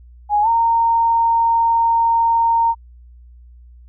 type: tone with pitch glide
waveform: sine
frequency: 830.6 to 921.6 Hz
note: G#5 to A#5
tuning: 0 to -20 cents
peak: -12 dBFS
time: 0.29-2.75 s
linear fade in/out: 50 ms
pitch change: +180 cents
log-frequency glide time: 0.42-0.48 s
effects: added 60 Hz sine -40 dBFS peak until 3.88 s